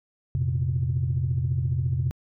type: chord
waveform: sine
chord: F suspended fourth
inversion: none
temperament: just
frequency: 87.31 / 116.41 / 130.96 Hz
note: F2 / Bb2 / C3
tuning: 0 / -2 / +2 cents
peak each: -27 / -28 / -24 dBFS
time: 0.35-2.11 s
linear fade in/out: 0 ms
effects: tanh soft clip ceiling -15 dBFS